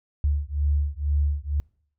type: beating tone pair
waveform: sine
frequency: 71.7 / 73.8 Hz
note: D2 / D2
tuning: -41 / +9 cents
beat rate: 2.1 Hz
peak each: -24 dBFS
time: 0.24-1.6 s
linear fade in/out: 0 ms
effects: noise-tail reverb RT60 0.6 s tail -26 dB re dry